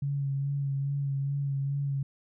sine tone with vibrato, 139.4 Hz, C#3, 10 cents sharp, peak -27 dBFS, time 0.02-2.03 s, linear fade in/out 5 ms, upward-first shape sine, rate 2.4 Hz, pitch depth 25 cents each way, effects none

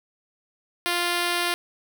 5% pulse tone, 349.2 Hz, F4, in tune, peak -11 dBFS, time 0.86-1.54 s, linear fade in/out 0 ms, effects none

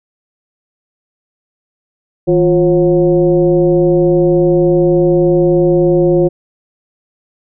sine tone with frequency modulation, 351.7 Hz, F4, 12 cents sharp, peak -7 dBFS, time 2.27-6.29 s, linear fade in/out 20 ms, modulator 190 Hz, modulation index 0.96, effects none

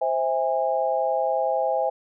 sine chord, C augmented, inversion none, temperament just, 523.3 / 654.1 / 817.6 Hz, C5 / E5 / G#5, 0 / -14 / -27 cents, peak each -25 dBFS, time 0.01-1.9 s, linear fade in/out 10 ms, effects none

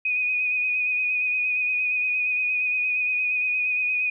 sine tone with vibrato, 2489 Hz, D#7, in tune, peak -21 dBFS, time 0.05-4.1 s, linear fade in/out 5 ms, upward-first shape sine, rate 8.6 Hz, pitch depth 25 cents each way, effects none

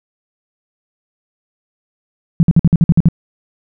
sine tone bursts, 166.9 Hz, E3, 22 cents sharp, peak -4 dBFS, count 9, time 2.4-3.086 s, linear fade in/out 0 ms, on 30 ms, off 52 ms, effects none

